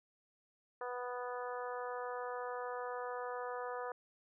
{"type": "harmonic tone", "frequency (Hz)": 246.9, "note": "B3", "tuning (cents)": 0, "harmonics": [2, 3, 4, 5, 6, 7], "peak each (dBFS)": [-42, -46, -46, -47, -51, -53], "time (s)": [0.81, 3.92], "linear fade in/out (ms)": 2, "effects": []}